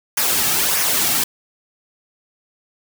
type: noise with flanger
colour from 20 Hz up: white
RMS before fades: -18 dBFS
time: 0.17-1.24 s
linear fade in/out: 5 ms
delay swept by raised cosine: 0.24 to 2.04 ms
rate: 1.6 Hz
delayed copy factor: -0.5
effects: none